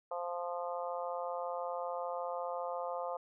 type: harmonic tone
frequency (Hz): 174.61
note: F3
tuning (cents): 0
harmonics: 3 / 4 / 5 / 6 / 7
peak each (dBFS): -39 / -41 / -43 / -45 / -46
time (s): 0.11-3.17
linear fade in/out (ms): 5
effects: none